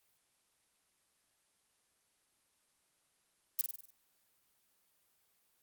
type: noise with echo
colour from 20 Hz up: violet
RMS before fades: -30 dBFS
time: 3.59-3.61 s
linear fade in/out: 0 ms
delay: 49 ms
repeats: 6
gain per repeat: -5 dB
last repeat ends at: 3.904 s
effects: white hiss -75 dBFS RMS until 5.62 s + Opus 24 kbps